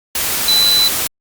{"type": "tone in noise", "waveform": "sine", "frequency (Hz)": 3998, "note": "B7", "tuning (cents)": 20, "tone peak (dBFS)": -10, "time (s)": [0.48, 0.88], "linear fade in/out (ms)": 2, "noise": "white", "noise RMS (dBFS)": -18, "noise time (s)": [0.15, 1.07], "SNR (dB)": 5, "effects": ["Opus 48 kbps"]}